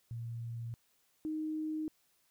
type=tone pair in turn; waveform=sine; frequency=116.54 / 311.1 Hz; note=A#2 / D#4; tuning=0 / 0 cents; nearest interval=octave + perfect fourth; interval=1700 cents; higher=second; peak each=-38 / -34 dBFS; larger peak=second; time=0.11-0.74 / 1.25-1.88 s; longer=neither; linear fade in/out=0 ms; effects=white hiss -73 dBFS RMS until 2.3 s